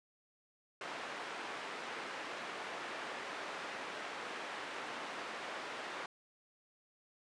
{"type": "band-pass noise", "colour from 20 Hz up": "white", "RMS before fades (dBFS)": -44, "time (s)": [0.81, 6.06], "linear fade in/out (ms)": 2, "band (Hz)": [310, 1900], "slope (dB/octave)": 12, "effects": ["resampled to 22050 Hz"]}